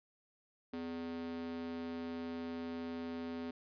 square tone with high-pass filter, 83.7 Hz, E2, 27 cents sharp, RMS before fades -42 dBFS, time 0.73-3.51 s, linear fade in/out 5 ms, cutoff 290 Hz, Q 4.4, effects resampled to 11025 Hz

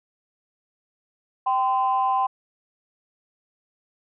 sine tone pair together, 780 / 1028 Hz, G5 / C6, -9 / -31 cents, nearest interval perfect fourth, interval 478 cents, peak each -21 dBFS, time 1.46-2.27 s, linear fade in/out 10 ms, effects tanh soft clip ceiling -12 dBFS

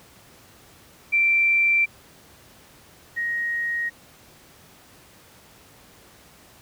sine tone pair in turn, 2349 / 1878.5 Hz, D7 / A#6, 0 / +13 cents, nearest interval major third, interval 387 cents, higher first, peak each -16 / -23 dBFS, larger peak first, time 1.12-1.86 / 3.16-3.9 s, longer neither, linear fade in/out 20 ms, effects pink hiss -51 dBFS RMS until 6.61 s + high-pass 60 Hz 12 dB/octave

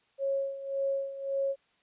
sine tone with tremolo, 548 Hz, C#5, 20 cents flat, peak -26 dBFS, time 0.18-1.56 s, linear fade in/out 50 ms, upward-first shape sine, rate 1.8 Hz, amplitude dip 75%, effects white hiss -69 dBFS RMS until 1.82 s + resampled to 8000 Hz

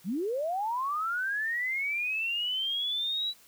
sine linear sweep, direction up, 157.2 to 3951 Hz, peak -28 dBFS, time 0.04-3.34 s, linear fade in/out 50 ms, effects white hiss -58 dBFS RMS until 3.47 s

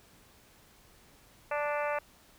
harmonic tone, 293.7 Hz, D4, in tune, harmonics 2 / 3 / 4 / 5 / 6 / 7 / 8 / 9, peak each -32 / -36 / -38 / -40 / -42 / -43 / -44 / -45 dBFS, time 1.51-1.99 s, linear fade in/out 5 ms, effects pink hiss -60 dBFS RMS until 2.38 s

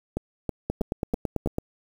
two click trains, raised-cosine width 2 ms, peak -13 / -12 dBFS, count 5 / 9, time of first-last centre 0.17-1.46 / 0.7-1.584 s, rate 3.1 / 9.05 Hz, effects 7-bit

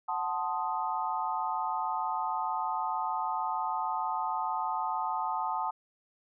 sine chord, F# diminished seventh, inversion none, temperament equal, 740 / 880 / 1046.5 / 1244.5 Hz, F#5 / A5 / C6 / Eb6, 0 / 0 / 0 / 0 cents, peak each -36 / -32 / -37 / -36 dBFS, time 0.08-5.71 s, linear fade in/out 10 ms, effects none

